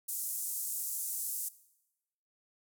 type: band-pass noise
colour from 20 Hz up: white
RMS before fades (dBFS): -37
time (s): 0.08-1.49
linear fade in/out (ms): 10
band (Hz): 7400 to 15000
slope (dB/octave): 24
effects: noise-tail reverb RT60 0.9 s tail -18 dB re dry